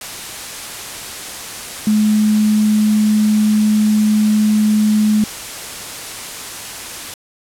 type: tone in noise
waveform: sine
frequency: 213 Hz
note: G#3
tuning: 44 cents sharp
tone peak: -10 dBFS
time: 1.87-5.24 s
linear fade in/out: 2 ms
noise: white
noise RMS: -28 dBFS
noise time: 0.01-7.14 s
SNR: +15 dB
effects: low-pass 11000 Hz 12 dB/octave